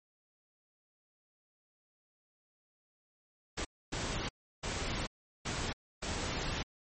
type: noise bursts at uneven times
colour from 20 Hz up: pink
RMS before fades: -36 dBFS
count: 5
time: 3.57-3.65 / 3.92-4.29 / 4.63-5.07 / 5.45-5.73 / 6.02-6.63 s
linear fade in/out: 10 ms
effects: MP3 32 kbps